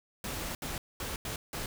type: noise bursts at uneven times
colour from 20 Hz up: pink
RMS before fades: -37 dBFS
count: 5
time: 0.24-0.55 / 0.62-0.78 / 1-1.16 / 1.25-1.36 / 1.53-1.66 s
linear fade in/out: 2 ms
effects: none